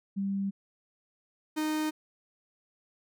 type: tone pair in turn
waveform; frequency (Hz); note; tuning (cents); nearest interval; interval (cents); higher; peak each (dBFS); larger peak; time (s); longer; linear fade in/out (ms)
sine / 45% pulse; 196.8 / 308.7; G3 / D#4; +7 / -14; minor sixth; 779; second; -28; neither; 0.16-0.51 / 1.56-1.91; neither; 20
effects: none